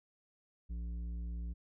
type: tone with tanh clipping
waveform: triangle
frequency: 58.27 Hz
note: A#1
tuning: in tune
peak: -39 dBFS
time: 0.69-1.54 s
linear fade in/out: 20 ms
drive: 13 dB
effects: none